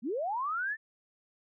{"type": "linear sweep", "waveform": "sine", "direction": "up", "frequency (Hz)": [196, 1810], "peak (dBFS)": -30, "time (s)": [0.02, 0.77], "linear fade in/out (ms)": 50, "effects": []}